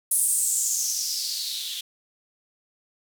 violet noise with band-pass filter sweep, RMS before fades -26 dBFS, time 0.11-1.81 s, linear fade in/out 5 ms, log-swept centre 10000 to 3300 Hz, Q 5.2, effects none

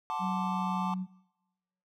triangle chord, D dominant seventh, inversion first, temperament equal, 740 / 880 / 1046.5 / 1174.7 Hz, F#5 / A5 / C6 / D6, 0 / 0 / 0 / 0 cents, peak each -38 / -32 / -37 / -35 dBFS, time 0.1-0.94 s, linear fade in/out 0 ms
sine tone with pitch glide, 187.2 to 185.48 Hz, F#3 to F#3, +20 to +5 cents, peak -31 dBFS, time 0.19-1.07 s, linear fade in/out 50 ms, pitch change -15 cents, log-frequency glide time 0.3-0.75 s
effects noise-tail reverb RT60 1.0 s tail -24 dB re dry

